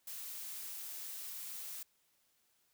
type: noise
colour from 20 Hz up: blue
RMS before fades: -45 dBFS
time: 0.07-1.83 s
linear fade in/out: 5 ms
effects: white hiss -75 dBFS RMS until 2.73 s